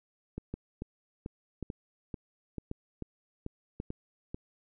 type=two click trains; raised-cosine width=3 ms; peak=-24 / -23 dBFS; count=10 / 4; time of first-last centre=0.38-4.345 / 0.54-3.801 s; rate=2.27 / 0.92 Hz; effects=none